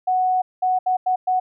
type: tone bursts at uneven times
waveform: sine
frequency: 740 Hz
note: F#5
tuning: in tune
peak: -16 dBFS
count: 5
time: 0.07-0.42 / 0.62-0.79 / 0.86-0.97 / 1.06-1.16 / 1.27-1.4 s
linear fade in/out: 10 ms
effects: none